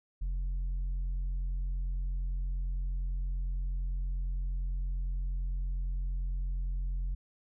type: tone with tanh clipping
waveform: triangle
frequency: 44.37 Hz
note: F1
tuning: 28 cents sharp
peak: -31 dBFS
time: 0.21-7.15 s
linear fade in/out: 10 ms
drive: 8 dB
effects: none